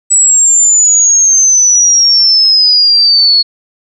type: exponential sweep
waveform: sine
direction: down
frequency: 7902 to 4348 Hz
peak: -4 dBFS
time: 0.1-3.43 s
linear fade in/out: 20 ms
effects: none